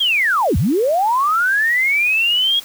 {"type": "linear two-way sweep", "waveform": "sine", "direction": "down then up", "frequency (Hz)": [3322, 66.1, 3322], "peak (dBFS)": -13, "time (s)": [0, 2.6], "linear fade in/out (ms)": 10, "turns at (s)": 0.57, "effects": ["white hiss -38 dBFS RMS until 2.64 s"]}